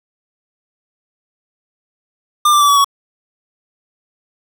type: tone with pitch steps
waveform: square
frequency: 1198 / 1178.1 / 1158.5 / 1139.3 / 1120.4 Hz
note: D6 / D6 / D6 / C#6 / C#6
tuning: +34 / +5 / -24 / +47 / +18 cents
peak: -9 dBFS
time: 2.45-2.845 s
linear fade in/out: 5 ms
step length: 79 ms
effects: none